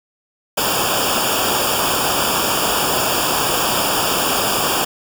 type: noise with comb filter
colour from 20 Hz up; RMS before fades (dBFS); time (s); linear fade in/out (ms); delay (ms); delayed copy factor
pink; -18; 0.57-4.85; 10; 0.49; -0.95
effects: none